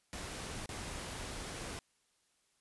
pink noise with dropouts, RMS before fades -43 dBFS, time 0.13-1.79 s, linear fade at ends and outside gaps 0 ms, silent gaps 0.659-0.691 s, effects white hiss -75 dBFS RMS until 2.6 s + resampled to 24000 Hz

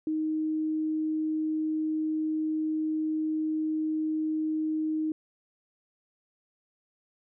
sine tone, 312.2 Hz, D#4, 6 cents sharp, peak -26 dBFS, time 0.07-5.12 s, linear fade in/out 2 ms, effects none

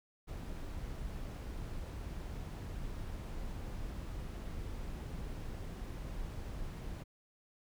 brown noise, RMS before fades -42 dBFS, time 0.27-7.04 s, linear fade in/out 20 ms, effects none

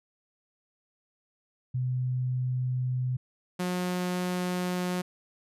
sine / sawtooth tone pair in turn, 126.8 / 180.26 Hz, B2 / F#3, +46 / -45 cents, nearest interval tritone, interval 609 cents, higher second, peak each -26 / -24 dBFS, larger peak second, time 1.74-3.17 / 3.59-5.02 s, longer neither, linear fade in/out 10 ms, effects resampled to 32000 Hz

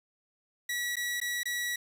sawtooth tone with dropouts, 1935 Hz, B6, 36 cents flat, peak -27 dBFS, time 0.69-1.76 s, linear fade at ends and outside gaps 5 ms, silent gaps 0.957-0.967 / 1.202-1.214 / 1.433-1.455 s, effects 9-bit

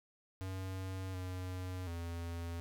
square tone with pitch steps, 94.4 / 91.9 / 84.7 Hz, F#2 / F#2 / E2, +35 / -11 / +48 cents, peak -40 dBFS, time 0.41-2.6 s, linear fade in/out 0 ms, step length 730 ms, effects none

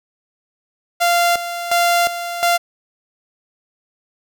sawtooth tone with tremolo, 693 Hz, F5, 14 cents flat, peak -9 dBFS, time 1-2.58 s, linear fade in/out 20 ms, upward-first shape square, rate 1.4 Hz, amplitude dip 70%, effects none

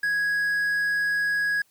triangle tone with quantisation, 1661.2 Hz, G#6, in tune, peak -20 dBFS, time 0.03-1.62 s, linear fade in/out 5 ms, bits 8, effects white hiss -64 dBFS RMS until 1.7 s

